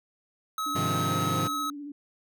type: tone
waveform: square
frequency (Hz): 1283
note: E6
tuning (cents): -47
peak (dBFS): -29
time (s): 0.58-1.7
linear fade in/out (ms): 2
type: tone with vibrato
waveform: sine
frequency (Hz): 288.7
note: D4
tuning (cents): -30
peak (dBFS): -36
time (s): 0.66-1.92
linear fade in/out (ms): 5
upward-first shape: sine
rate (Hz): 15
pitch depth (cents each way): 37
type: chord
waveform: sawtooth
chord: F minor seventh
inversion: first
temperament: equal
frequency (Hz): 103.83 / 130.81 / 155.56 / 174.61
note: Ab2 / C3 / Eb3 / F3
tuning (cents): 0 / 0 / 0 / 0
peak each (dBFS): -29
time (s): 0.75-1.48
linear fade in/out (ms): 10
effects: none